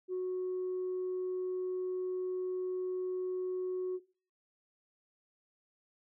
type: tone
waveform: sine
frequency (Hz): 368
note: F#4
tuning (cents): -9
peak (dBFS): -31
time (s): 0.08-4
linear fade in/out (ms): 50
effects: noise-tail reverb RT60 0.4 s tail -21 dB re dry + tanh soft clip ceiling -30 dBFS